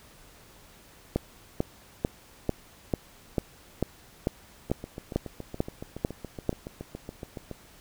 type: two click trains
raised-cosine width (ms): 2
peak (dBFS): -23 / -11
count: 21 / 13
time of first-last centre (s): 4.7-7.513 / 1.16-6.493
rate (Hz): 7.11 / 2.25
effects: pink hiss -54 dBFS RMS until 7.8 s